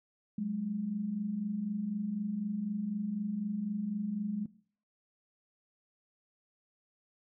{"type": "tone pair together", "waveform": "sine", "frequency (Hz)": [186, 210], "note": ["F#3", "G#3"], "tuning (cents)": [9, 19], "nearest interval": "major second", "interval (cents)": 210, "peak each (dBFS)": [-38, -32], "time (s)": [0.38, 4.46], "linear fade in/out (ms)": 5, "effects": ["noise-tail reverb RT60 0.5 s tail -19 dB re dry"]}